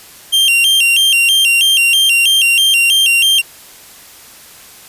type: tone with vibrato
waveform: 45% pulse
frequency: 2960 Hz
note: F#7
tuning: in tune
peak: -8 dBFS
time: 0.32-3.42 s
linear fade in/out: 20 ms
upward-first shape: square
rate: 3.1 Hz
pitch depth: 120 cents each way
effects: white hiss -38 dBFS RMS until 4.88 s + resampled to 32000 Hz

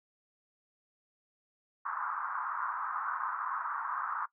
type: band-pass noise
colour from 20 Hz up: pink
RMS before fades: -36 dBFS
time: 1.85-4.26 s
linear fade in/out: 10 ms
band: 1000 to 1400 Hz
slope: 48 dB/octave
effects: noise-tail reverb RT60 0.1 s tail -18 dB re dry

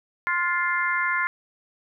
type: harmonic tone with a mistuned harmonic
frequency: 349.2 Hz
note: F4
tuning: in tune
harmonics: 3 / 4 / 5 / 6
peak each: -27 / -27 / -27 / -27 dBFS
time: 0.27-1.27 s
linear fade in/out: 0 ms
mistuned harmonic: 4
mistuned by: +20 cents
effects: none

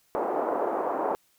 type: band-pass noise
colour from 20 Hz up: pink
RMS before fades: -28 dBFS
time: 0.15-1.15 s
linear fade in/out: 0 ms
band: 370 to 980 Hz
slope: 24 dB/octave
effects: white hiss -66 dBFS RMS until 1.38 s

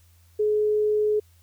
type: tone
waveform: sine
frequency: 423.5 Hz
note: G#4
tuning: 34 cents sharp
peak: -19 dBFS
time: 0.39-1.2 s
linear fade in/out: 10 ms
effects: added 85 Hz sine -54 dBFS peak until 1.42 s + white hiss -63 dBFS RMS until 1.42 s

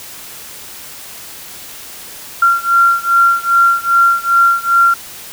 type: beating tone pair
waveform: sine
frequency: 1376 / 1378.5 Hz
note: F6 / F6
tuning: -26 / -23 cents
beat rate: 2.5 Hz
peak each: -11 / -12 dBFS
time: 2.42-4.94 s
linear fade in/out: 5 ms
effects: white hiss -32 dBFS RMS until 5.32 s

